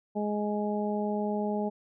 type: harmonic tone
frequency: 208.7 Hz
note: G#3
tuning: 9 cents sharp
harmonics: 1 / 2 / 3 / 4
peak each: -30 / -33 / -35 / -36 dBFS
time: 0.15-1.7 s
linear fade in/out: 20 ms
effects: none